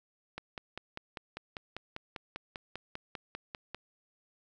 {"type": "click train", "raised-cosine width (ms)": 0.3, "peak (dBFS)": -23, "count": 18, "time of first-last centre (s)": [0.38, 3.746], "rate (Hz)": 5.05, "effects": []}